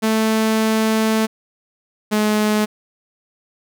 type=tone pair in turn; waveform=sawtooth; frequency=220 / 212.4 Hz; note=A3 / G#3; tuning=0 / +39 cents; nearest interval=minor second; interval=61 cents; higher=first; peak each=-11 dBFS; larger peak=neither; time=0.02-1.27 / 2.11-2.66 s; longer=first; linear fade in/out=20 ms; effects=none